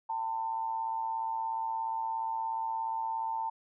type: tone with amplitude modulation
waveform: sine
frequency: 897 Hz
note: A5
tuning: 33 cents sharp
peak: -28 dBFS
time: 0.09-3.5 s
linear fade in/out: 10 ms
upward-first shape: sine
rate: 117 Hz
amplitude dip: 60%
effects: none